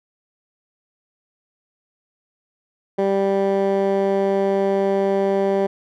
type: tone with band-pass filter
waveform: 15% pulse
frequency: 196 Hz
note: G3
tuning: in tune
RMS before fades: -19 dBFS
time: 2.98-5.67 s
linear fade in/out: 10 ms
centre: 440 Hz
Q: 1.1
effects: none